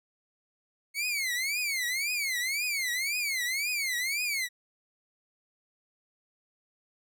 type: tone with vibrato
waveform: sawtooth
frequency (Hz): 2185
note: C#7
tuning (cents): -26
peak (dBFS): -25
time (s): 0.94-4.49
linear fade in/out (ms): 50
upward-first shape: triangle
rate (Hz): 1.9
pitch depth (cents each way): 250
effects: none